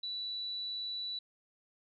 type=tone; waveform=sine; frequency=3951 Hz; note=B7; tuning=in tune; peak=-36 dBFS; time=0.03-1.19 s; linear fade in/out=5 ms; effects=none